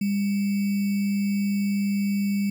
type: tone with sample-and-hold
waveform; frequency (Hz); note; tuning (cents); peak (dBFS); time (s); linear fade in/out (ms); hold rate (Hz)
sine; 200.7; G3; +41; -21; 0.01-2.5; 5; 2450
effects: none